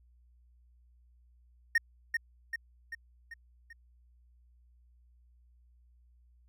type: tone with echo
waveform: triangle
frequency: 1846 Hz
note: A#6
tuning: 17 cents flat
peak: -20 dBFS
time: 1.75-1.78 s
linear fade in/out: 5 ms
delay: 390 ms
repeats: 5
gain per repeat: -5 dB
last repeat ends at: 3.73 s
effects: added 60 Hz sine -60 dBFS peak until 6.48 s